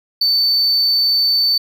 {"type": "tone", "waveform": "triangle", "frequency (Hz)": 4531, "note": "C#8", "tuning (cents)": 37, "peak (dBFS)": -11, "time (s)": [0.21, 1.58], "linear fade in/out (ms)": 5, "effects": []}